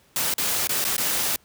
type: noise with dropouts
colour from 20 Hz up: white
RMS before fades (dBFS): -24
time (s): 0.16-1.36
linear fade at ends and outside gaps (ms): 1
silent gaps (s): 0.339-0.381 / 0.672-0.693 / 0.842-0.85 / 0.966-0.98
effects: pink hiss -59 dBFS RMS until 1.44 s + high-pass 60 Hz 12 dB/octave